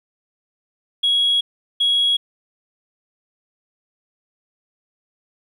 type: tone bursts at uneven times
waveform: sine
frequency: 3322 Hz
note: G#7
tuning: in tune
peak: -13 dBFS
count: 2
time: 1.03-1.41 / 1.8-2.17 s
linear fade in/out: 10 ms
effects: tanh soft clip ceiling -11 dBFS + 9-bit